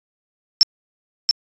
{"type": "tone with echo", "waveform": "sine", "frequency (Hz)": 5380, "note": "E8", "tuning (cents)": 34, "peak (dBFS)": -7, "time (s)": [0.61, 0.63], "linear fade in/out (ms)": 0, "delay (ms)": 680, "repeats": 1, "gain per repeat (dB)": -4, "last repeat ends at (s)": 1.31, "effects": ["resampled to 16000 Hz"]}